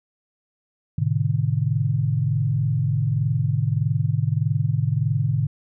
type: tone cluster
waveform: sine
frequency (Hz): 107.5 / 129.3 / 150.8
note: A2 / C3 / D3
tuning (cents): -40 / -20 / +46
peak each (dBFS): -23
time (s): 0.98-5.47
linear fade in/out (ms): 5
effects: none